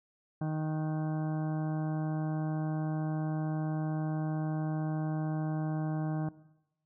harmonic tone with a mistuned harmonic, 155.56 Hz, D#3, in tune, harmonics 1 / 2 / 3 / 4 / 5 / 6 / 7 / 8 / 9 / 10, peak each -31 / -38 / -52 / -44 / -44 / -55 / -52 / -59 / -57 / -55 dBFS, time 0.41-6.29 s, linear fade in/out 5 ms, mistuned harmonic 9, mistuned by +60 cents, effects noise-tail reverb RT60 0.9 s tail -18 dB re dry

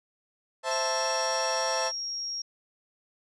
30% pulse chord, A minor, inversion first, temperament equal, 523.3 / 659.3 / 880 Hz, C5 / E5 / A5, 0 / 0 / 0 cents, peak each -29 dBFS, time 0.63-1.92 s, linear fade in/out 50 ms
sine tone, 5590 Hz, F8, 1 cent sharp, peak -31 dBFS, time 0.71-2.42 s, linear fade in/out 5 ms
effects resampled to 22050 Hz

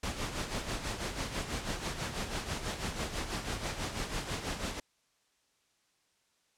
pink noise with tremolo, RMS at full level -34 dBFS, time 0.03-4.8 s, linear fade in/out 5 ms, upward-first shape sine, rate 6.1 Hz, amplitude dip 60%, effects white hiss -73 dBFS RMS until 6.57 s + low-pass 8000 Hz 12 dB/octave

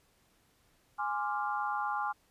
sine chord, D half-diminished seventh, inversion second, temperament equal, 830.6 / 1046.5 / 1174.7 / 1396.9 Hz, Ab5 / C6 / D6 / F6, 0 / 0 / 0 / 0 cents, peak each -34 / -38 / -37 / -38 dBFS, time 0.98-2.13 s, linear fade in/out 20 ms, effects pink hiss -69 dBFS RMS until 2.3 s + resampled to 32000 Hz

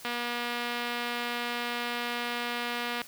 click train, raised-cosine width 0.3 ms, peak -17 dBFS, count 713, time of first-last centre 0.05-3.017 s, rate 240 Hz, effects white hiss -49 dBFS RMS until 3.07 s + high-pass 80 Hz 12 dB/octave

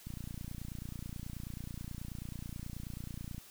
click train, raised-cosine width 5 ms, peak -30 dBFS, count 98, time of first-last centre 0.07-3.381 s, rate 29.3 Hz, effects white hiss -56 dBFS RMS until 3.5 s

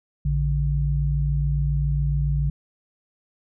sine tone pair together, 57.22 / 144.4 Hz, A#1 / D3, -31 / -29 cents, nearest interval octave + major third, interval 1602 cents, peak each -22 dBFS, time 0.25-2.5 s, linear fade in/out 5 ms, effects none

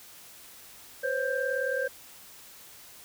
sine tone cluster, 506 / 545 / 1580 Hz, B4 / C#5 / G6, +42 / -29 / +13 cents, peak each -31 dBFS, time 1.03-1.88 s, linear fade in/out 10 ms, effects white hiss -50 dBFS RMS until 3.04 s

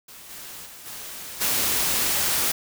white noise with level steps, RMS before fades -44 / -39 / -43 / -37 / -23 dBFS, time 0.08-2.52 s, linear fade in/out 5 ms, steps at 0.29 / 0.65 / 0.85 / 1.4 s, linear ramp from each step 20 ms, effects none

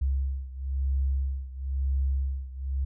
sine beating tone pair, 67 / 68 Hz, C2 / C#2, +42 / -33 cents, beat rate 1 Hz, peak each -27 / -30 dBFS, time 0.01-2.85 s, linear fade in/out 10 ms, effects none

